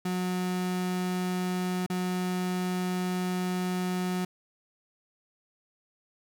35% pulse tone with dropouts, 182 Hz, F#3, 28 cents flat, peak -26 dBFS, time 0.05-4.25 s, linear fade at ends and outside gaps 5 ms, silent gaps 1.864-1.899 s, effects none

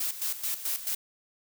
blue noise with tremolo, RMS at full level -30 dBFS, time 0-0.95 s, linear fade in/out 5 ms, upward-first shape square, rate 4.6 Hz, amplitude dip 70%, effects none

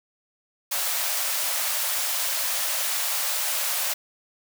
white high-pass noise, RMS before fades -26 dBFS, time 0.71-3.94 s, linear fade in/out 10 ms, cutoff 520 Hz, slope 96 dB/octave, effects none

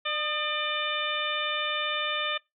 harmonic tone with a mistuned harmonic, 598 Hz, D5, 31 cents sharp, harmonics 1 / 2 / 3 / 4 / 5 / 6, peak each -36 / -33 / -35 / -34 / -34 / -33 dBFS, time 0.05-2.38 s, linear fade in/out 10 ms, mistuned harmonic 2, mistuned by +45 cents, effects noise-tail reverb RT60 0.2 s tail -23 dB re dry

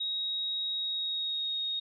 sine tone with pitch glide, 3789 to 3735 Hz, A#7 to A#7, +27 to +3 cents, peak -30 dBFS, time 0-1.8 s, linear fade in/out 10 ms, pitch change -24 cents, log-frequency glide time 0.74-1.62 s, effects none

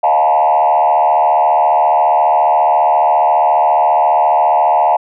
sine tone with frequency modulation, 784 Hz, G5, in tune, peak -7 dBFS, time 0.03-4.97 s, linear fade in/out 10 ms, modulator 74.6 Hz, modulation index 2, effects tanh soft clip ceiling -4 dBFS

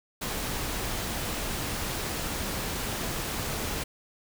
pink noise, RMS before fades -32 dBFS, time 0.21-3.84 s, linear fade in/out 10 ms, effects none

